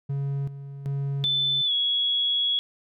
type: tone with tremolo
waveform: triangle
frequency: 139.3 Hz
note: C#3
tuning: 9 cents sharp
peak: -23 dBFS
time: 0.09-1.62 s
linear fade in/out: 10 ms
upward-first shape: square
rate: 1.3 Hz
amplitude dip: 70%
type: tone with pitch glide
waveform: sine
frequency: 3520 to 3346 Hz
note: A7 to G#7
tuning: 0 to +12 cents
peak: -21 dBFS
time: 1.24-2.59 s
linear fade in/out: 0 ms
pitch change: -88 cents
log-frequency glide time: 1.65-1.72 s
effects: none

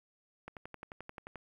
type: click train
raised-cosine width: 0.5 ms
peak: -29 dBFS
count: 11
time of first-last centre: 0.48-1.357 s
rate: 11.4 Hz
effects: 10-bit

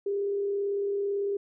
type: tone with frequency modulation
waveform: sine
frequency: 401.4 Hz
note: G4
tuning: 41 cents sharp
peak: -26 dBFS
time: 0.06-1.37 s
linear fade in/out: 5 ms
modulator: 38 Hz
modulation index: 0.23
effects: none

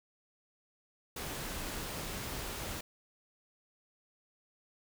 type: noise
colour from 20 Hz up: pink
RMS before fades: -40 dBFS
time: 1.16-2.81 s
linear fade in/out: 5 ms
effects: none

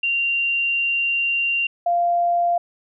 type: tone pair in turn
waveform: sine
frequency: 2770 / 694.3 Hz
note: F7 / F5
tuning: -15 / -10 cents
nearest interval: 2 octaves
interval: 2395 cents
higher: first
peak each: -18 / -16 dBFS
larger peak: second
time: 0.03-1.67 / 1.86-2.58 s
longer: first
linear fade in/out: 5 ms
effects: none

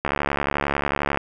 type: click train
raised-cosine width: 0.5 ms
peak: -6 dBFS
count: 81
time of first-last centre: 0.05-1.174 s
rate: 71.2 Hz
effects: none

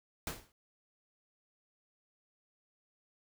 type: noise with exponential decay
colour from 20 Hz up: pink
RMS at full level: -35 dBFS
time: 0.27-0.52 s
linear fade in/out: 1 ms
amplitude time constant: 53 ms
effects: none

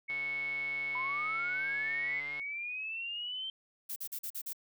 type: tone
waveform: sine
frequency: 2206 Hz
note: C#7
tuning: 9 cents flat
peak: -33 dBFS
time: 0.08-2.21 s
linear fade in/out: 20 ms
type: click train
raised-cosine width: 0.3 ms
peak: -33 dBFS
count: 334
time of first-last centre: 0.1-2.397 s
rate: 145 Hz
type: linear sweep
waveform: sine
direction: up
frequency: 990 to 3136 Hz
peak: -36 dBFS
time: 0.95-3.5 s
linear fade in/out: 2 ms
type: noise bursts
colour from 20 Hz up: violet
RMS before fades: -39 dBFS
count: 6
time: 3.89-4.532 s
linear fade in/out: 10 ms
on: 72 ms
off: 42 ms
effects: none

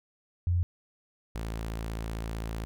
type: tone pair in turn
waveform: sine / sawtooth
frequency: 87.7 / 55.54 Hz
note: F2 / A1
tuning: +8 / +17 cents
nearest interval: minor sixth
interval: 791 cents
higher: first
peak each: -23 / -29 dBFS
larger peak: first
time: 0.47-0.63 / 1.35-2.65 s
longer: second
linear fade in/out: 0 ms
effects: none

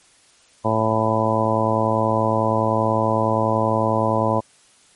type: harmonic tone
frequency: 110.6 Hz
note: A2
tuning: 9 cents sharp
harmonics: 1 / 2 / 3 / 4 / 5 / 6 / 7 / 8 / 9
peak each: -24 / -25 / -27 / -28 / -23 / -25 / -28 / -27 / -23 dBFS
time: 0.64-4.41 s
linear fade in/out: 20 ms
effects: white hiss -54 dBFS RMS until 4.95 s + MP3 48 kbps

